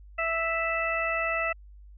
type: harmonic tone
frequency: 659.3 Hz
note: E5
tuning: in tune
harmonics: 1 / 2 / 3 / 4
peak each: -31 / -31 / -31 / -31 dBFS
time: 0.18-1.53 s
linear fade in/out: 10 ms
effects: added 50 Hz sine -46 dBFS peak until 1.97 s